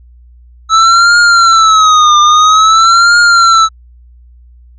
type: tone with vibrato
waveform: square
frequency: 1305 Hz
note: E6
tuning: 18 cents flat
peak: -4 dBFS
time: 0.69-3.69 s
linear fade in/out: 50 ms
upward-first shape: triangle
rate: 0.5 Hz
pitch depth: 150 cents each way
effects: added 60 Hz sine -36 dBFS peak until 4.78 s + resampled to 16000 Hz